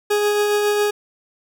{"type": "tone with tremolo", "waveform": "40% pulse", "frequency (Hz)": 415, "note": "G#4", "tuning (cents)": -1, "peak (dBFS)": -14, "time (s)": [0.1, 0.91], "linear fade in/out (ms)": 10, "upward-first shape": "triangle", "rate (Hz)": 7.3, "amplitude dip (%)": 30, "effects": []}